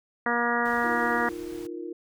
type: harmonic tone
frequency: 238 Hz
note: A#3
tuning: 36 cents sharp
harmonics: 1 / 2 / 3 / 4 / 5 / 6 / 7 / 8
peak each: -31 / -31 / -31 / -31 / -31 / -31 / -31 / -31 dBFS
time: 0.26-1.29 s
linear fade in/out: 2 ms
type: noise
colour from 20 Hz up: pink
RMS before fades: -48 dBFS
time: 0.65-1.67 s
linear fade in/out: 5 ms
type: chord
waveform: sine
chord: Eb suspended second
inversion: none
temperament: equal with one note detuned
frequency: 312.9 / 349.2 / 466.2 Hz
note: Eb4 / F4 / Bb4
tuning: +10 / 0 / 0 cents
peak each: -38 / -35 / -41 dBFS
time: 0.84-1.93 s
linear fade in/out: 2 ms
effects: none